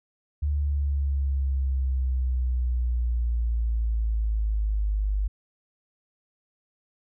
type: exponential sweep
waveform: sine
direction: down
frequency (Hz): 73.42 to 49.85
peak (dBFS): -22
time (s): 0.42-5.28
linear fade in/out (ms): 10
effects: none